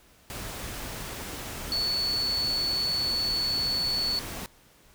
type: tone in noise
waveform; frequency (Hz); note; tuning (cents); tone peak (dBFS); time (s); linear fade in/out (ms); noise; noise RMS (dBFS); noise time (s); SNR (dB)
sine; 4435; C#8; 0; -25; 1.72-4.19; 0; pink; -37; 0.3-4.46; +9
effects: pink hiss -58 dBFS RMS until 4.94 s